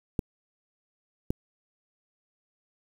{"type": "clicks", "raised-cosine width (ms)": 3, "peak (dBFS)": -13, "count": 2, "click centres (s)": [0.192, 1.305], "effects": ["7-bit"]}